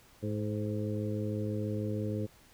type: harmonic tone with a mistuned harmonic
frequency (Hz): 106.2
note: G#2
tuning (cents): +39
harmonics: 1 / 2 / 3 / 4 / 5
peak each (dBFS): -34 / -37 / -39 / -40 / -41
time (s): 0.22-2.27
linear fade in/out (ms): 20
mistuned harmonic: 5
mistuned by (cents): -29
effects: pink hiss -60 dBFS RMS until 2.53 s